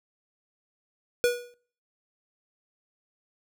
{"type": "tone with exponential decay", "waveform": "square", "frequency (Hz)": 484.9, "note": "B4", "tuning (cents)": -32, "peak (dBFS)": -18, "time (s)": [1.24, 1.54], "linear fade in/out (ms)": 0, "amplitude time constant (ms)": 65, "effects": ["noise-tail reverb RT60 0.6 s tail -26 dB re dry"]}